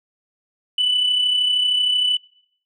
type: tone pair together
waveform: sine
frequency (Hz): 2953 / 2986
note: F#7 / F#7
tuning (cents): -4 / +15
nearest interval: unison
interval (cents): 19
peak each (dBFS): -24 / -15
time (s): 0.78-2.17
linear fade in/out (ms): 5
effects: noise-tail reverb RT60 0.7 s tail -26 dB re dry + tanh soft clip ceiling -12 dBFS